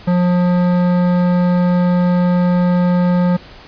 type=tone with hard clipping; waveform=triangle; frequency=178 Hz; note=F3; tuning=33 cents sharp; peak=-13 dBFS; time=0.07-3.37 s; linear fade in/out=10 ms; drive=18 dB; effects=pink hiss -39 dBFS RMS until 3.67 s + resampled to 11025 Hz